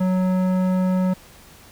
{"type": "tone with tanh clipping", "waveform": "triangle", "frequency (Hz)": 185, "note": "F#3", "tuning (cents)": 0, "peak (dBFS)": -19, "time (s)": [0, 1.14], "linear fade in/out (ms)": 10, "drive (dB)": 18, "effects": ["pink hiss -47 dBFS RMS until 1.71 s"]}